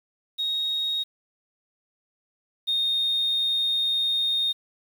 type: tone pair in turn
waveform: sine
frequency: 3753 / 3689 Hz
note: A#7 / A#7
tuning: +11 / -19 cents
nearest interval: unison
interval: 30 cents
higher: first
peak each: -23 / -20 dBFS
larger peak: second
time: 0.38-1.04 / 2.67-4.53 s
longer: second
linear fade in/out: 20 ms
effects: tanh soft clip ceiling -18 dBFS + 8-bit